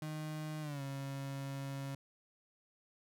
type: tone with pitch glide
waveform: 35% pulse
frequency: 154.3 to 137.47 Hz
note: D#3 to C#3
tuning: -14 to -14 cents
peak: -38 dBFS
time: 0.02-1.95 s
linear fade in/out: 2 ms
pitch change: -200 cents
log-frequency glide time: 0.61-0.82 s
effects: none